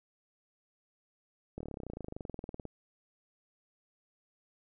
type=slowing click train; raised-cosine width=2 ms; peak=-27 dBFS; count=29; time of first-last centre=1.58-2.653 s; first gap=25 ms; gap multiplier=1.03; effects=none